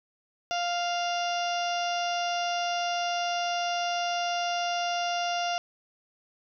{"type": "harmonic tone with a mistuned harmonic", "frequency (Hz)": 698.5, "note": "F5", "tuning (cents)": 0, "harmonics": [1, 2, 3, 4, 5, 6, 7, 8, 9], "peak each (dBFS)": [-28, -36, -43, -35, -41, -47, -42, -40, -48], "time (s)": [0.51, 5.58], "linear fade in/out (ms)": 0, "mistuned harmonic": 9, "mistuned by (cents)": -47, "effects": []}